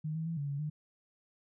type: tone with pitch steps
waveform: sine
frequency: 154.6 / 160.7 / 165.6 / 142.9 / 141.3 / 151.5 Hz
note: D#3 / E3 / E3 / D3 / C#3 / D#3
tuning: -11 / -44 / +8 / -47 / +34 / -46 cents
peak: -33 dBFS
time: 0.04-0.7 s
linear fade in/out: 10 ms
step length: 110 ms
effects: none